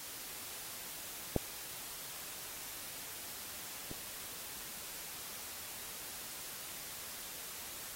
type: clicks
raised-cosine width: 2 ms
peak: -16 / -30 dBFS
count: 2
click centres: 1.363 / 3.914 s
effects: white hiss -46 dBFS RMS until 7.95 s + AAC 48 kbps